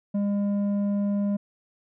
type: tone with low-pass filter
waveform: square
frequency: 202.5 Hz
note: G#3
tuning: 43 cents flat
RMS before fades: -25 dBFS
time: 0.14-1.37 s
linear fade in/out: 10 ms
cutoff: 460 Hz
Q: 1.2
effects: none